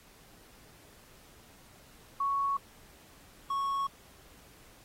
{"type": "tone pair in turn", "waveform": ["sine", "triangle"], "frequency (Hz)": [1111, 1104], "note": ["C#6", "C#6"], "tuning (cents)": [4, -7], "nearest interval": "unison", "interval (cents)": 11, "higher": "first", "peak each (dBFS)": -27, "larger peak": "neither", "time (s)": [[2.2, 2.57], [3.5, 3.87]], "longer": "neither", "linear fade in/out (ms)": 5, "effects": ["pink hiss -58 dBFS RMS until 4.84 s", "AAC 48 kbps"]}